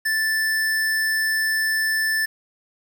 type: tone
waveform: square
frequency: 1760 Hz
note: A6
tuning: in tune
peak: -20 dBFS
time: 0.05-2.26 s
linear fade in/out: 10 ms
effects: 8-bit